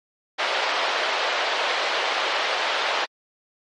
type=band-pass noise; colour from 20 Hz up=pink; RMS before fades=-24 dBFS; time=0.38-3.06 s; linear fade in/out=20 ms; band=520 to 4200 Hz; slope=24 dB/octave; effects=MP3 48 kbps